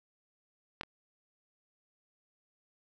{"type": "clicks", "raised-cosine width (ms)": 0.3, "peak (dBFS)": [-18, -28], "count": 2, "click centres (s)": [0.811, 0.834], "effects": []}